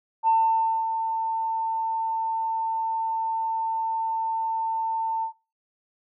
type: tone with ADSR envelope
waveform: sine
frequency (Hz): 897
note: A5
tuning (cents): +33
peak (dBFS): -15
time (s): 0.23-5.33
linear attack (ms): 47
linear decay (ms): 580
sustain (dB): -8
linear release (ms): 97
effects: noise-tail reverb RT60 0.3 s tail -19 dB re dry + tanh soft clip ceiling -11 dBFS